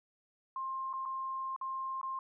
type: tone with dropouts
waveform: sine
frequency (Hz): 1059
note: C6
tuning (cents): +21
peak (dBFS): -35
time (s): 0.56-2.19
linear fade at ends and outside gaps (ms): 2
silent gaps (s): 0.93-0.936 / 1.054-1.058 / 1.563-1.612 / 2.014-2.03
effects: none